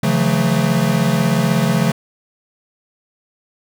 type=chord; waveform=square; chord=F# minor seventh; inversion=second; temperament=equal with one note detuned; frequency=138.59 / 164.81 / 180.98 / 220 Hz; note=C#3 / E3 / F#3 / A3; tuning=0 / 0 / -38 / 0 cents; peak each=-20 dBFS; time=0.03-1.92 s; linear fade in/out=5 ms; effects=none